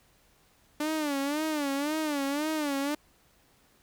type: tone with vibrato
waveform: sawtooth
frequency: 294.2 Hz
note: D4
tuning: 3 cents sharp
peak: -24 dBFS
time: 0.8-2.95 s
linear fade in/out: 5 ms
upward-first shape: sine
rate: 1.9 Hz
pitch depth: 120 cents each way
effects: pink hiss -64 dBFS RMS until 3.82 s